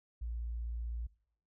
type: tone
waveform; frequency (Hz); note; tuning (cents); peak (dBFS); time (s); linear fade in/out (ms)
sine; 57.9; A#1; -11; -36; 0.21-1.07; 10
effects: noise-tail reverb RT60 0.6 s tail -22 dB re dry